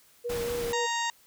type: tone with vibrato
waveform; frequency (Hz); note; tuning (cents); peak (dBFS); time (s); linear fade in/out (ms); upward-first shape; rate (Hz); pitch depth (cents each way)
sine; 476; A#4; +36; -29; 0.24-0.87; 20; sine; 4.1; 21
type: noise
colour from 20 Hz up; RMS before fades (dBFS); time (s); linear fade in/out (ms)
pink; -37; 0.29-0.73; 10
type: harmonic tone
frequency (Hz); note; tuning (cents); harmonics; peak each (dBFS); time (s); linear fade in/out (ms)
932.3; A#5; 0; 1 / 2 / 3 / 4 / 5 / 6 / 7 / 8; -30 / -33 / -38 / -37 / -43 / -45 / -39 / -39; 0.73-1.1; 2
effects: white hiss -60 dBFS RMS until 1.26 s